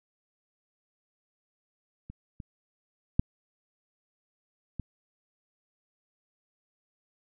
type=clicks; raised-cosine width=5 ms; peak=-29 / -28 / -9 / -22 dBFS; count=4; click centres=2.1 / 2.402 / 3.195 / 4.797 s; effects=none